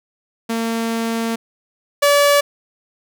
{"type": "tone pair in turn", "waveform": "sawtooth", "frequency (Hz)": [228.1, 574.4], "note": ["A#3", "D5"], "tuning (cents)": [-37, -39], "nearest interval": "octave + major third", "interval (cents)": 1598, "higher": "second", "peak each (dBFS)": [-15, -7], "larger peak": "second", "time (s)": [[0.49, 1.36], [2.02, 2.41]], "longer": "first", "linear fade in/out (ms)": 10, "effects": []}